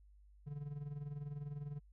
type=tone with tremolo; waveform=triangle; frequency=145 Hz; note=D3; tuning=22 cents flat; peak=-37 dBFS; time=0.46-1.8 s; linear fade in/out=20 ms; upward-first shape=sine; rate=20 Hz; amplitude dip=70%; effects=added 50 Hz sine -60 dBFS peak until 1.92 s